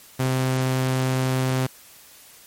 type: tone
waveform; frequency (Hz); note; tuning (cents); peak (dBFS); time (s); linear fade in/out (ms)
sawtooth; 130; C3; -11; -16; 0.19-1.67; 10
effects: white hiss -48 dBFS RMS until 2.46 s + MP3 64 kbps